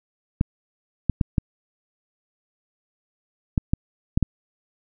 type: clicks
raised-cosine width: 5 ms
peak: -6 dBFS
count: 8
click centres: 0.411 / 1.097 / 1.212 / 1.382 / 3.578 / 3.735 / 4.175 / 4.227 s
effects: none